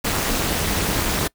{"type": "noise with amplitude modulation", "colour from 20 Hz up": "pink", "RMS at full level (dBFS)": -18, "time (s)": [0.04, 1.28], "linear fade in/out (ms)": 10, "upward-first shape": "sine", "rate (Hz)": 244, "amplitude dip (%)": 90, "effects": ["noise-tail reverb RT60 0.1 s tail -23 dB re dry"]}